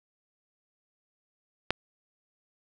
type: click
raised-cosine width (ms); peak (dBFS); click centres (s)
0.3; -8; 1.706
effects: none